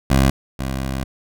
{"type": "tone pair in turn", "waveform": "15% pulse", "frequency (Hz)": [67, 66.27], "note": ["C2", "C2"], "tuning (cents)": [42, 23], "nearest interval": "unison", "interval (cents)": 19, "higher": "first", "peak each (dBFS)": [-6, -16], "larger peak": "first", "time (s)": [[0.1, 0.3], [0.59, 1.04]], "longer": "second", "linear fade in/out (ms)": 5, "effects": []}